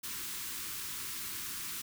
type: band-stop noise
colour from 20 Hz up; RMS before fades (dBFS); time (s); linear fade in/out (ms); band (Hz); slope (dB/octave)
white; -40; 0.03-1.82; 10; 400 to 980; 48
effects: none